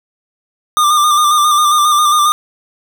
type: tone with vibrato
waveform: square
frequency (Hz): 1200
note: D6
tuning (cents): +37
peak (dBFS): -9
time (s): 0.77-2.32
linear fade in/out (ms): 0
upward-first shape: square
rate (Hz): 7.4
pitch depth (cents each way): 32
effects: none